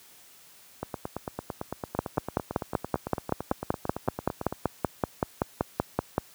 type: two click trains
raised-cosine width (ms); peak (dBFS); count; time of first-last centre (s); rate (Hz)
1; -17 / -9; 34 / 23; 0.83-4.525 / 1.99-6.18; 8.93 / 5.25
effects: white hiss -54 dBFS RMS until 6.34 s + high-pass 60 Hz 12 dB/octave